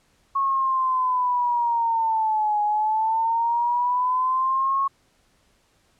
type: linear two-way sweep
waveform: sine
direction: down then up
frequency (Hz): 1100 to 832 to 1100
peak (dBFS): -19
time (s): 0.35-4.88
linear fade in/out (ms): 10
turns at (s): 2.62
effects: pink hiss -63 dBFS RMS until 5.99 s + low-pass 10000 Hz 12 dB/octave